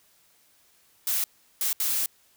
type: noise bursts at uneven times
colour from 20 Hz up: blue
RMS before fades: -26 dBFS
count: 3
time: 1.07-1.24 / 1.61-1.73 / 1.8-2.06 s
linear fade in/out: 2 ms
effects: white hiss -62 dBFS RMS until 2.36 s